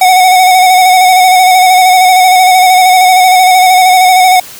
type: tone with vibrato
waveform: square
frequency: 740 Hz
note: F#5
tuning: in tune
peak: -3 dBFS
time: 0.01-4.4 s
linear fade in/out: 5 ms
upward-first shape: square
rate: 13 Hz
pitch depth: 27 cents each way
effects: white hiss -29 dBFS RMS until 4.59 s